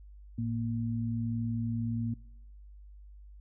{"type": "tone pair together", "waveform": "sine", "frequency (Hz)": [111.83, 233.1], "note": ["A2", "A#3"], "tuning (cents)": [29, 0], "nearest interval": "octave + minor second", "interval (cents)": 1271, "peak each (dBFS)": [-32, -33], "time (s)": [0.38, 2.14], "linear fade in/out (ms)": 5, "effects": ["noise-tail reverb RT60 1.0 s tail -25 dB re dry", "added 50 Hz sine -48 dBFS peak until 3.4 s"]}